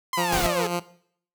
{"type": "linear sweep", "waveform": "sawtooth", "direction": "down", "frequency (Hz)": [1052, 409.6], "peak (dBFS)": -21, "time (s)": [0.13, 0.67], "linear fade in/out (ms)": 2}
{"type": "tone with tremolo", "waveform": "10% pulse", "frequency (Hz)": 174.61, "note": "F3", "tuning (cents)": 0, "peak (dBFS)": -15, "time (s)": [0.17, 0.8], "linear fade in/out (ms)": 10, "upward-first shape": "sine", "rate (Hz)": 7.3, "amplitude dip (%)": 45}
{"type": "noise", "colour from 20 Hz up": "pink", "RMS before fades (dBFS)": -26, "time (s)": [0.32, 0.47], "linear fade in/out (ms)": 5}
{"effects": ["noise-tail reverb RT60 0.6 s tail -17 dB re dry"]}